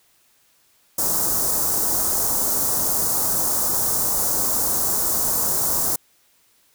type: band-stop noise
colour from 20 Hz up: white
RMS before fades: -21 dBFS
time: 0.98-5.96 s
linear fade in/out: 5 ms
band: 1200 to 5900 Hz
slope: 24 dB/octave
effects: white hiss -60 dBFS RMS until 6.74 s